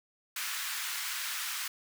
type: high-pass noise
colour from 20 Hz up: pink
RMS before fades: -36 dBFS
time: 0.36-1.68 s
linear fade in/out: 5 ms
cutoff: 1300 Hz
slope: 24 dB/octave
effects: none